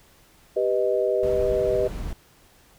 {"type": "chord", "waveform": "sine", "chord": "G augmented", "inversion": "none", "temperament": "equal", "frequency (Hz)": [392, 493.9, 622.3], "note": ["G4", "B4", "D#5"], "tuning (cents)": [0, 0, 0], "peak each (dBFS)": -24, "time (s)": [0.56, 1.88], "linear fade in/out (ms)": 10}
{"type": "noise", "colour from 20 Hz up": "brown", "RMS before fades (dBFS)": -32, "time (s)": [1.23, 2.13], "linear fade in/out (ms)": 2}
{"effects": ["pink hiss -56 dBFS RMS until 2.78 s"]}